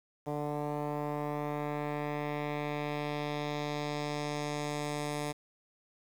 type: tone with low-pass filter sweep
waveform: 10% pulse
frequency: 147.6 Hz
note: D3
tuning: 9 cents sharp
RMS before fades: -35 dBFS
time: 0.26-5.33 s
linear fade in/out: 20 ms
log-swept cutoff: 790 to 11000 Hz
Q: 1.1
effects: 9-bit

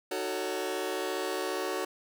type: chord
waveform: sawtooth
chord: D# half-diminished seventh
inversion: none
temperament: just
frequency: 311.1 / 373.4 / 448 / 560 Hz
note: D#4 / F#4 / A4 / C#5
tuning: 0 / +16 / +31 / +18 cents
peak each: -36 / -30 / -33 / -33 dBFS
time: 0.11-1.85 s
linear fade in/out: 5 ms
effects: none

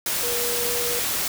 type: tone in noise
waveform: sine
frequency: 480.5 Hz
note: B4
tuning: 48 cents flat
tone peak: -28 dBFS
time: 0.23-0.99 s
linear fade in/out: 2 ms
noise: white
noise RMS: -25 dBFS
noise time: 0.06-1.28 s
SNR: -6 dB
effects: none

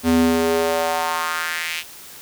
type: tone with high-pass filter sweep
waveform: square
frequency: 82.41 Hz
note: E2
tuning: in tune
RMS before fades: -20 dBFS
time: 0.03-1.84 s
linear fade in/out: 50 ms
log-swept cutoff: 190 to 2700 Hz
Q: 2.6
effects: white hiss -40 dBFS RMS until 2.21 s

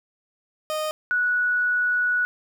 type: tone pair in turn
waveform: 30% pulse / sine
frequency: 618 / 1469.9 Hz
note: D#5 / F#6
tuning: -12 / -12 cents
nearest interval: octave + minor third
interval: 1500 cents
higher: second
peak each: -22 / -19 dBFS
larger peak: second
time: 0.7-0.91 / 1.11-2.25 s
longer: second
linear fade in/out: 0 ms
effects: 10-bit

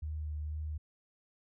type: tone with vibrato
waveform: sine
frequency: 76.2 Hz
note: D#2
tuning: 36 cents flat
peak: -35 dBFS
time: 0.02-0.78 s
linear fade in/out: 10 ms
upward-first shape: sine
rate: 2.1 Hz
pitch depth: 19 cents each way
effects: none

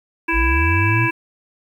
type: harmonic tone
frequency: 330.9 Hz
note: E4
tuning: 7 cents sharp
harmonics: 1 / 3 / 5 / 7 / 8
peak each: -23 / -23 / -23 / -23 / -23 dBFS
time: 0.28-1.11 s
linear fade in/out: 10 ms
type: linear sweep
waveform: sine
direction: up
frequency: 49.27 to 123.6 Hz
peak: -16 dBFS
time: 0.32-1.09 s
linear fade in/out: 50 ms
effects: 8-bit

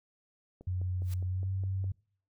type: click train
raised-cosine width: 2 ms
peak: -36 dBFS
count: 7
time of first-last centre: 0.61-1.842 s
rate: 4.87 Hz
type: tone with pitch glide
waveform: sine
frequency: 91.3 to 95.51 Hz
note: F#2 to G2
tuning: -23 to -45 cents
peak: -30 dBFS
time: 0.67-1.92 s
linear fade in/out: 5 ms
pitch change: +78 cents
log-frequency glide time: 1.27-1.5 s
type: noise with exponential growth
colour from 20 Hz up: white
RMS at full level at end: -44 dBFS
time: 1.01-1.14 s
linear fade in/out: 5 ms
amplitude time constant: 28 ms
effects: noise-tail reverb RT60 0.5 s tail -25 dB re dry

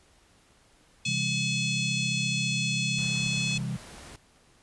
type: harmonic tone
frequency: 855 Hz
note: A5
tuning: 50 cents flat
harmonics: 3 / 4 / 5 / 6 / 7 / 8 / 9 / 10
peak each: -30 / -34 / -36 / -45 / -39 / -42 / -42 / -45 dBFS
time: 1.05-3.58 s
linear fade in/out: 5 ms
type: chord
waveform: sine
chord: C major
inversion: none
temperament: equal with one note detuned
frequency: 130.81 / 164.81 / 199.77 Hz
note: C3 / E3 / G3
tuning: 0 / 0 / +33 cents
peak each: -32 / -34 / -35 dBFS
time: 1.06-3.77 s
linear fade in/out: 10 ms
type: noise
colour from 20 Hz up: pink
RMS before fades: -46 dBFS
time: 2.98-4.16 s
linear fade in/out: 2 ms
effects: pink hiss -61 dBFS RMS until 4.62 s + resampled to 24000 Hz

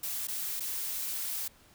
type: noise with dropouts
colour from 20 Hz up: blue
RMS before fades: -35 dBFS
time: 0.03-1.48 s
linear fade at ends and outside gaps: 5 ms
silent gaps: 0.272-0.282 / 0.598-0.604 s
effects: pink hiss -60 dBFS RMS until 1.74 s

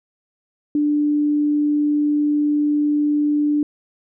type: tone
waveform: sine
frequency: 295.4 Hz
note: D4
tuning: 10 cents sharp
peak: -15 dBFS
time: 0.75-3.63 s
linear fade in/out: 2 ms
effects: none

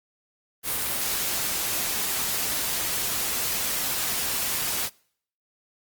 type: noise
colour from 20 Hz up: white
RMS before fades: -27 dBFS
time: 0.63-4.9 s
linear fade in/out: 50 ms
effects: noise-tail reverb RT60 0.6 s tail -25 dB re dry + Opus 32 kbps

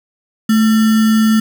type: tone with sample-and-hold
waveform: sine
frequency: 219.3 Hz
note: A3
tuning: 6 cents flat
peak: -8 dBFS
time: 0.49-1.4 s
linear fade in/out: 5 ms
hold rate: 1575 Hz
effects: none

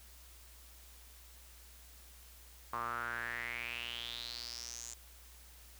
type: tone with band-pass filter sweep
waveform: sawtooth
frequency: 118.7 Hz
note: A#2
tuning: 32 cents sharp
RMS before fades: -42 dBFS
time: 2.73-4.94 s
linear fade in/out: 0 ms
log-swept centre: 1100 to 7200 Hz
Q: 6.7
effects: added 60 Hz sine -57 dBFS peak until 5.79 s + white hiss -59 dBFS RMS until 5.79 s

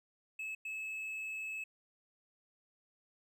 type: tone bursts at uneven times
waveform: triangle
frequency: 2594 Hz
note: E7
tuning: 28 cents flat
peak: -37 dBFS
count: 2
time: 0.39-0.55 / 0.65-1.64 s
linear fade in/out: 5 ms
effects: none

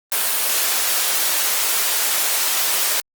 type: high-pass noise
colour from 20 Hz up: white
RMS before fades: -19 dBFS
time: 0.12-3 s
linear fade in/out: 0 ms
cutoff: 490 Hz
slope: 12 dB/octave
effects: Opus 24 kbps

